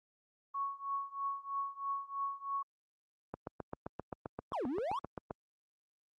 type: tone with tremolo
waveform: sine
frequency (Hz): 1108.7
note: C#6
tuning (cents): 0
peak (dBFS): -32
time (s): 0.54-2.63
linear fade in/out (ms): 10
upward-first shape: triangle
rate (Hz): 3.1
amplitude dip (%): 95
type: click train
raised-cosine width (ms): 1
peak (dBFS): -25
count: 16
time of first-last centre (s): 3.34-5.309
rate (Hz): 7.62
type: exponential two-way sweep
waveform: triangle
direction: down then up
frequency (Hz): 1174.7 to 233.1 to 1174.7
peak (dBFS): -32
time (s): 4.53-4.99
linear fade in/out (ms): 2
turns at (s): 4.67
effects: high-pass 60 Hz 12 dB/octave + Opus 24 kbps